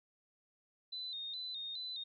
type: tone with vibrato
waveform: sine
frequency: 3848 Hz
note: B7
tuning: 46 cents flat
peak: -40 dBFS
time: 0.92-2.04 s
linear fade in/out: 10 ms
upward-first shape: square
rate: 2.4 Hz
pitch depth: 71 cents each way
effects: none